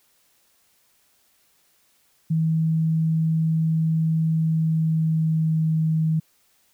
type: tone with pitch glide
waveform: sine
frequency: 160.6 to 158.94 Hz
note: E3 to D#3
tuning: -45 to +37 cents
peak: -18 dBFS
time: 2.3-6.2 s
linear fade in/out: 10 ms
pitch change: -18 cents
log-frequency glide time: 4.3-5.7 s
effects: white hiss -63 dBFS RMS until 6.73 s